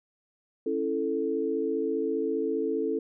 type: chord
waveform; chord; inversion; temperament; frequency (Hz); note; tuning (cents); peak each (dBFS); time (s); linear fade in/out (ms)
sine; A major; first; just; 275 / 330 / 440; C#4 / E4 / A4; -14 / +2 / 0; -32 / -31 / -28; 0.66-2.99; 5
effects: none